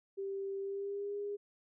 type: tone with pitch glide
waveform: sine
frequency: 392 to 407.9 Hz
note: G4 to G#4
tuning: 0 to -31 cents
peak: -36 dBFS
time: 0.17-1.37 s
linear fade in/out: 20 ms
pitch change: +69 cents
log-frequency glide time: 0.6-1.17 s
effects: none